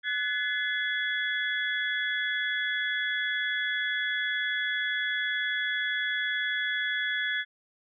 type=tone cluster; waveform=sine; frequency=1495 / 1713 / 2052 / 3378 Hz; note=F#6 / A6 / C7 / G#7; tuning=+17 / -47 / -34 / +29 cents; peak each=-34 / -29 / -36 / -34 dBFS; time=0.03-7.45 s; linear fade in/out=50 ms; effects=none